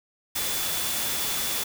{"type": "tone in noise", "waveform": "sine", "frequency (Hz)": 3465, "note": "A7", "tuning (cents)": -27, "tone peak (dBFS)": -36, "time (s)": [0.35, 1.64], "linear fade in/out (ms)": 10, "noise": "white", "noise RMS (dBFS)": -28, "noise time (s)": [0.35, 1.64], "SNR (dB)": -11, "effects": []}